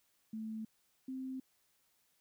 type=tone pair in turn; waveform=sine; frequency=219.8 / 261.4 Hz; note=A3 / C4; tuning=-2 / -1 cents; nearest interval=minor third; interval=301 cents; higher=second; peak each=-39 / -39 dBFS; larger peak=neither; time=0.33-0.65 / 1.08-1.4 s; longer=neither; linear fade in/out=5 ms; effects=white hiss -75 dBFS RMS until 2.2 s